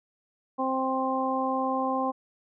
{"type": "harmonic tone", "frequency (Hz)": 262.7, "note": "C4", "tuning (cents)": 7, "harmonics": [1, 2, 3, 4], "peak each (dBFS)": [-30, -31, -30, -30], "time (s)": [0.58, 2.12], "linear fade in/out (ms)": 20, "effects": []}